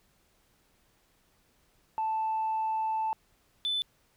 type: tone pair in turn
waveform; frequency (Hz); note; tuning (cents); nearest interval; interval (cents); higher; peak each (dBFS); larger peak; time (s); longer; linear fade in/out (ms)
sine; 880 / 3508; A5 / A7; 0 / -6; 2 octaves; 2394; second; -26; neither; 1.98-3.13 / 3.65-3.82; first; 0
effects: tanh soft clip ceiling -24 dBFS + pink hiss -68 dBFS RMS until 4.16 s